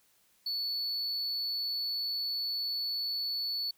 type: tone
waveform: triangle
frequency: 4441 Hz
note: C#8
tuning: 2 cents sharp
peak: -30 dBFS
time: 0.46-3.71 s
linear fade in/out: 5 ms
effects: white hiss -68 dBFS RMS until 3.77 s